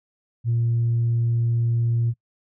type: tone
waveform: sine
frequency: 117 Hz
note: A#2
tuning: 7 cents sharp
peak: -17 dBFS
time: 0.44-2.14 s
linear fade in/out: 50 ms
effects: noise-tail reverb RT60 0.1 s tail -25 dB re dry + tanh soft clip ceiling -15 dBFS